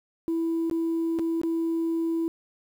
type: tone with dropouts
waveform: sine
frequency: 330 Hz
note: E4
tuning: 2 cents sharp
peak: -22 dBFS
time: 0.28-2.28 s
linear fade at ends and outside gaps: 0 ms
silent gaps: 0.698-0.712 / 1.188-1.194 / 1.415-1.434 s
effects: tanh soft clip ceiling -21 dBFS + 9-bit